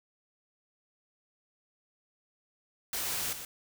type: noise with echo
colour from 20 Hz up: white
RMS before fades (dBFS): -34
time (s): 2.93-3.33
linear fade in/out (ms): 2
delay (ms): 120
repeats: 1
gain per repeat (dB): -8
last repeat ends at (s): 3.45
effects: none